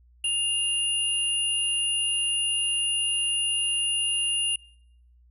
sine tone pair together, 2814 / 10016 Hz, F7 / D#9, +12 / +10 cents, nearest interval octave + minor seventh, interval 2198 cents, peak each -24 / -28 dBFS, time 0.24-4.56 s, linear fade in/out 5 ms, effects noise-tail reverb RT60 0.7 s tail -24 dB re dry + added 60 Hz sine -54 dBFS peak until 5.3 s

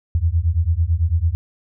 sine beating tone pair, 79 / 88 Hz, D#2 / F2, +27 / +14 cents, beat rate 9 Hz, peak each -18 dBFS, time 0.15-1.35 s, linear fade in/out 0 ms, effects none

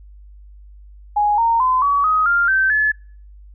sine tone with pitch steps, 830.6 / 921.6 / 1022.6 / 1134.6 / 1259 / 1396.9 / 1550 / 1719.8 Hz, G#5 / A#5 / C6 / C#6 / D#6 / F6 / G6 / A6, 0 / -20 / -40 / +40 / +20 / 0 / -20 / -40 cents, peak -13 dBFS, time 1.16-2.92 s, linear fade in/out 10 ms, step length 220 ms, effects noise-tail reverb RT60 0.5 s tail -26 dB re dry + added 50 Hz sine -39 dBFS peak until 3.54 s

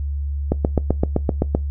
click train, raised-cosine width 2 ms, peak -3 dBFS, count 9, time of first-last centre 0.52-1.55 s, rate 7.77 Hz, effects noise-tail reverb RT60 0.2 s tail -22 dB re dry + added 71 Hz sine -21 dBFS peak until 1.7 s

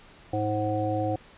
harmonic tone, 105.9 Hz, G#2, 34 cents sharp, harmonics 1 / 3 / 5 / 7, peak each -30 / -30 / -30 / -30 dBFS, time 0.33-1.16 s, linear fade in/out 5 ms, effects pink hiss -52 dBFS RMS until 1.37 s + resampled to 8000 Hz

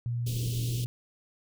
sine tone with pitch glide, 119.2 to 121.35 Hz, A#2 to B2, +39 to -30 cents, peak -28 dBFS, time 0.06-0.86 s, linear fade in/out 0 ms, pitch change +31 cents, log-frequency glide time 0.64-0.71 s
pink band-stop noise, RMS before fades -38 dBFS, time 0.26-0.85 s, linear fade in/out 10 ms, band 460 to 2800 Hz, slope 48 dB/octave
effects none

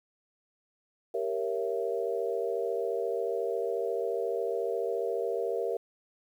sine chord, G diminished seventh, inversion none, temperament equal with one note detuned, 392 / 466.2 / 554.4 / 669.6 Hz, G4 / Bb4 / Db5 / Fb5, 0 / 0 / 0 / +27 cents, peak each -34 / -31 / -37 / -36 dBFS, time 1.14-5.77 s, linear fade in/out 5 ms, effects 10-bit

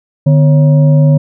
sine tone with frequency modulation, 149.4 Hz, D3, 30 cents sharp, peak -4 dBFS, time 0.26-1.18 s, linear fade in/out 10 ms, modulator 401 Hz, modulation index 0.47, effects none

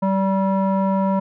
square tone with low-pass filter, 193.1 Hz, G3, 26 cents flat, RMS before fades -19 dBFS, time 0.02-1.2 s, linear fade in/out 10 ms, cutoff 880 Hz, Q 3.7, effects none

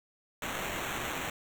violet noise with sample-and-hold, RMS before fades -36 dBFS, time 0.42-1.3 s, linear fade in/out 2 ms, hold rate 4900 Hz, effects none

